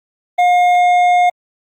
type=tone with hard clipping; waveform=sine; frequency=714 Hz; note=F5; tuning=38 cents sharp; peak=-10 dBFS; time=0.38-1.3 s; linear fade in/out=10 ms; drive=7 dB; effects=Opus 32 kbps